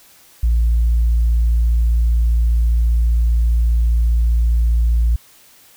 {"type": "tone", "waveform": "sine", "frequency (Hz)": 57.5, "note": "A#1", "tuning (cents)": -23, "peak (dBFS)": -10, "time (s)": [0.43, 5.16], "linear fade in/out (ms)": 5, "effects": ["tanh soft clip ceiling -9 dBFS", "white hiss -48 dBFS RMS until 5.76 s"]}